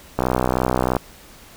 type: click train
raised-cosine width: 1 ms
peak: -4 dBFS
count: 50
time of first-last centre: 0.19-0.967 s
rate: 63.1 Hz
effects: pink hiss -45 dBFS RMS until 1.56 s